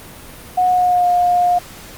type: tone with pitch glide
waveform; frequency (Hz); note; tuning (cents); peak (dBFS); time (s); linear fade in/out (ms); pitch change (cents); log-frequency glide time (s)
sine; 730 to 710.9; F#5 to F5; -24 to +31; -11; 0.57-1.59; 10; -45; 0.68-1.08
effects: pink hiss -37 dBFS RMS until 1.97 s + Opus 32 kbps